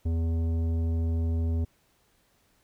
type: tone with tanh clipping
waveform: sine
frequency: 82.41 Hz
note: E2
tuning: in tune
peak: -26 dBFS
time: 0.05-1.65 s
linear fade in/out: 10 ms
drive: 12 dB
effects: pink hiss -67 dBFS RMS until 2.63 s